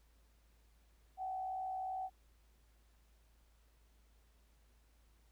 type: tone with frequency modulation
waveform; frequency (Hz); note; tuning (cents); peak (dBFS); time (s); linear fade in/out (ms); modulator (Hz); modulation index
sine; 755; F#5; +35; -38; 1.17-2.1; 50; 62.7; 0.39
effects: added 55 Hz sine -66 dBFS peak until 5.31 s + pink hiss -75 dBFS RMS until 5.31 s